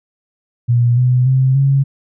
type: tone with pitch steps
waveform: sine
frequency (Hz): 120 / 125.53 / 131.32 / 137.37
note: B2 / B2 / C3 / C#3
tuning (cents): -49 / +29 / +7 / -15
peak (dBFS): -9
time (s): 0.68-1.84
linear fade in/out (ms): 20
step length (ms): 290
effects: none